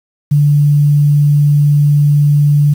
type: tone with quantisation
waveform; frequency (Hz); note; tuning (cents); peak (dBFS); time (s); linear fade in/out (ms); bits
sine; 146; D3; -10; -6; 0.31-2.74; 10; 6
effects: none